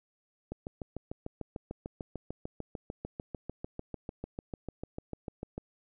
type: click train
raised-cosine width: 2 ms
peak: -24 dBFS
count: 35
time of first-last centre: 0.52-5.58 s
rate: 6.72 Hz
effects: none